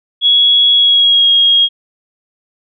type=tone with pitch glide; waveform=sine; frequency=3347 to 3271 Hz; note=G#7 to G#7; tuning=+13 to -27 cents; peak=-6 dBFS; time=0.21-1.69 s; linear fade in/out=50 ms; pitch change=-40 cents; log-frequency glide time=0.73-1.3 s; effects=none